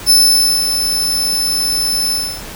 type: tone with ADSR envelope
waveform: sawtooth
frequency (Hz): 5270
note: E8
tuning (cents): -1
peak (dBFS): -3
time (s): 0.06-2.43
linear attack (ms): 38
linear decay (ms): 540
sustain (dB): -8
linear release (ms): 310
effects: pink hiss -30 dBFS RMS until 2.55 s